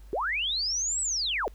sine linear two-way sweep, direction up then down, 337 to 7990 to 337 Hz, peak -26 dBFS, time 0.13-1.48 s, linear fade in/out 0 ms, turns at 1.01 s, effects added 50 Hz sine -45 dBFS peak until 1.54 s + pink hiss -62 dBFS RMS until 1.54 s

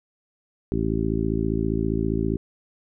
harmonic tone, 55 Hz, A1, in tune, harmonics 1 / 2 / 3 / 4 / 5 / 6 / 7, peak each -29 / -29 / -29 / -29 / -29 / -29 / -29 dBFS, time 0.72-2.37 s, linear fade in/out 0 ms, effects none

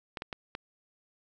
clicks, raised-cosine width 0.3 ms, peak -20 dBFS, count 4, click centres 0.172 / 0.221 / 0.328 / 0.551 s, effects none

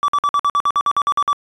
triangle tone bursts, 1155 Hz, D6, 29 cents flat, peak -11 dBFS, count 13, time 0.03-1.33 s, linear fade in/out 0 ms, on 52 ms, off 52 ms, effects resampled to 22050 Hz

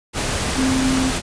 sine tone in noise, 261.6 Hz, C4, in tune, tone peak -17 dBFS, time 0.55-1.13 s, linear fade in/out 50 ms, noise pink, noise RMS -22 dBFS, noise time 0.13-1.22 s, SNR +2 dB, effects resampled to 22050 Hz

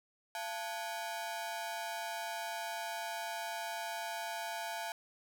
sawtooth ring-modulated tone, 784 Hz, G5, in tune, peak -31 dBFS, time 0.35-4.92 s, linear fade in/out 0 ms, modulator 100 Hz, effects none

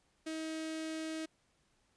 sawtooth tone with notch filter, 317.8 Hz, D#4, 37 cents sharp, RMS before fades -40 dBFS, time 0.26-1.26 s, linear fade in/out 10 ms, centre 1000 Hz, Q 1.5, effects pink hiss -74 dBFS RMS until 1.96 s + resampled to 22050 Hz

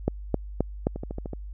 two click trains, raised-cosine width 2 ms, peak -9 / -20 dBFS, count 4 / 6, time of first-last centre 0.08-0.869 / 0.96-1.333 s, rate 3.8 / 13.4 Hz, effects added 50 Hz sine -35 dBFS peak until 1.53 s

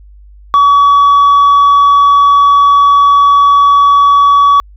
sine tone with tanh clipping, 1135 Hz, C#6, 41 cents sharp, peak -4 dBFS, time 0.54-4.6 s, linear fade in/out 0 ms, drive 2 dB, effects added 50 Hz sine -34 dBFS peak until 4.76 s

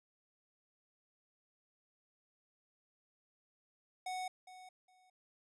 square tone with echo, 740 Hz, F#5, in tune, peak -39 dBFS, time 4.06-4.28 s, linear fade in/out 5 ms, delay 410 ms, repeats 2, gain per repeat -14 dB, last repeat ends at 5.1 s, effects resampled to 24000 Hz

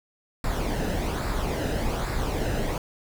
brown noise with flanger, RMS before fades -27 dBFS, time 0.44-2.78 s, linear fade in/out 2 ms, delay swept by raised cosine 0.32 to 0.91 ms, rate 1.2 Hz, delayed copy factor -0.55, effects none

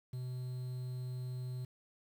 triangle tone with quantisation, 126.3 Hz, B2, 39 cents sharp, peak -36 dBFS, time 0.13-1.65 s, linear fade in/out 5 ms, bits 10, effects none

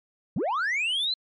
sine linear sweep, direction up, 123.47 to 4136 Hz, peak -21 dBFS, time 0.36-1.14 s, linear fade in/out 5 ms, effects tanh soft clip ceiling -23 dBFS + MP3 48 kbps

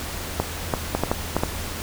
clicks, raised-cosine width 1 ms, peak -6 dBFS, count 7, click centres 0.4 / 0.738 / 0.95 / 1.036 / 1.115 / 1.366 / 1.435 s, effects added 81 Hz sine -35 dBFS peak until 1.82 s + pink hiss -32 dBFS RMS until 1.82 s

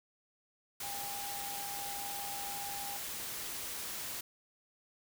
sine tone in noise, 805 Hz, G5, 46 cents sharp, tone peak -43 dBFS, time 0.83-2.97 s, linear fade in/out 5 ms, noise white, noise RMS -41 dBFS, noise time 0.8-4.21 s, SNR -5 dB, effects none

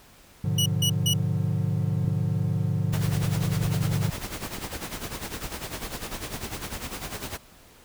triangle chord, G# diminished seventh, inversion none, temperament just, 103.83 / 124.59 / 149.51 / 179.41 Hz, G#2 / B2 / D3 / F3, 0 / +16 / +31 / +47 cents, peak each -25 / -29 / -25 / -29 dBFS, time 0.44-4.1 s, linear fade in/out 5 ms
sawtooth tone bursts, 2929 Hz, F#7, 18 cents flat, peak -19 dBFS, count 3, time 0.58-1.137 s, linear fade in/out 5 ms, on 79 ms, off 160 ms
clicks, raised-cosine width 3 ms, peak -23 dBFS, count 5, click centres 2.046 / 2.08 / 4.182 / 4.452 / 4.585 s
pink noise with tremolo, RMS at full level -32 dBFS, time 2.92-7.38 s, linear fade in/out 20 ms, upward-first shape sine, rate 10 Hz, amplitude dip 70%
effects pink hiss -53 dBFS RMS until 7.84 s

